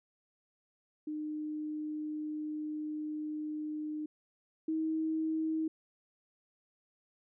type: tone pair in turn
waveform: sine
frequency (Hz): 304.7 / 317.5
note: D#4 / D#4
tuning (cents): -36 / +35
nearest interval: minor second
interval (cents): 71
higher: second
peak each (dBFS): -35 / -30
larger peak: second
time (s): 1.07-4.06 / 4.68-5.68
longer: first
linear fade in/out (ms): 5
effects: none